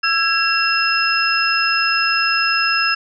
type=tone cluster; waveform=sine; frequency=1334 / 1647 / 2725 / 5140 Hz; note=E6 / G#6 / F7 / E8; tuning=+20 / -15 / -43 / -45 cents; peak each=-20 dBFS; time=0.03-2.95 s; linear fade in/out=10 ms; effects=none